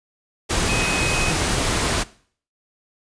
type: tone in noise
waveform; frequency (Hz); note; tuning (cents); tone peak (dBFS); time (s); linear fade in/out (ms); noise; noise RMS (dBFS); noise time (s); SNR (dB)
sine; 2526; D#7; +26; -23; 0.68-1.32; 20; pink; -21; 0.49-2.04; -5
effects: noise-tail reverb RT60 0.5 s tail -19 dB re dry + resampled to 22050 Hz